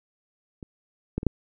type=clicks; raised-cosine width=3 ms; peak=-26 / -13 / -20 / -7 dBFS; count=4; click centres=0.628 / 1.18 / 1.231 / 1.267 s; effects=none